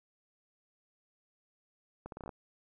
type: accelerating click train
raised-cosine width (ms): 1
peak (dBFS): -29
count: 8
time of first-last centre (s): 2.06-2.292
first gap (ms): 62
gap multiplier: 0.78
effects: none